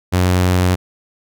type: tone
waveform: sawtooth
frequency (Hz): 90.9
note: F#2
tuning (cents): -30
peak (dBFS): -8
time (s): 0.12-0.76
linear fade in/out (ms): 20
effects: none